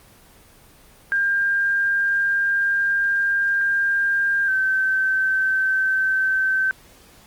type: tone pair in turn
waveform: sine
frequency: 1600 / 1543.5 Hz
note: G6 / G6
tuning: +35 / -27 cents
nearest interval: minor second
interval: 62 cents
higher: first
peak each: -17 dBFS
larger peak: neither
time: 1.12-4.48 / 4.48-6.71 s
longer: first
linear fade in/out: 0 ms
effects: pink hiss -50 dBFS RMS until 7.26 s + Opus 24 kbps